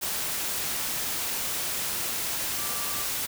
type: tone in noise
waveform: sine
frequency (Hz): 1174.7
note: D6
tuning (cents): 0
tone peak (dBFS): -40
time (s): 2.57-3.05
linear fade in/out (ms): 20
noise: white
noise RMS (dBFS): -30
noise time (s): 0.01-3.27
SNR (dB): -13
effects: none